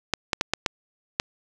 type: clicks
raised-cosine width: 0.2 ms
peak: -4 dBFS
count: 6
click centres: 0.137 / 0.332 / 0.411 / 0.536 / 0.662 / 1.199 s
effects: none